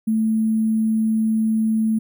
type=tone with sample-and-hold; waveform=sine; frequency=220 Hz; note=A3; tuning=in tune; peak=-16 dBFS; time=0.07-1.99 s; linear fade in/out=10 ms; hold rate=11025 Hz; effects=none